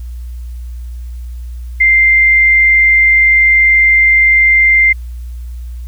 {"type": "tone", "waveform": "sine", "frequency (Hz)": 2093, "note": "C7", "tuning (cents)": 0, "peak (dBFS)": -5, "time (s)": [1.8, 4.93], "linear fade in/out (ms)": 10, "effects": ["added 60 Hz sine -22 dBFS peak until 5.87 s", "white hiss -50 dBFS RMS until 5.87 s"]}